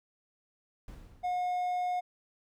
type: noise with exponential decay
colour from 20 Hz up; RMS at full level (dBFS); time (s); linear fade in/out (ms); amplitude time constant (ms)
brown; -44; 0.88-1.76; 2; 190
type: tone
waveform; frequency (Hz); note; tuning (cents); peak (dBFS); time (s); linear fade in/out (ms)
triangle; 721; F#5; -45; -27; 1.23-2.01; 20
effects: none